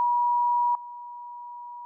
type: tone with level steps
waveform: sine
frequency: 964 Hz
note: B5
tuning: 42 cents flat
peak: -20 / -37 dBFS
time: 0-1.85 s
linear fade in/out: 0 ms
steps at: 0.75 s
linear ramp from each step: 2 ms
effects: none